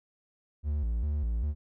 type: tone with vibrato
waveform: triangle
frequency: 64.8 Hz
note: C2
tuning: 16 cents flat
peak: -25 dBFS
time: 0.63-1.55 s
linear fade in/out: 50 ms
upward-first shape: square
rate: 2.5 Hz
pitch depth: 230 cents each way
effects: none